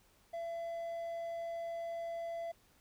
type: tone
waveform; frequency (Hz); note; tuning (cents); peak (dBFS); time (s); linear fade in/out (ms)
triangle; 673; E5; +36; -36; 0.33-2.52; 10
effects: pink hiss -68 dBFS RMS until 2.8 s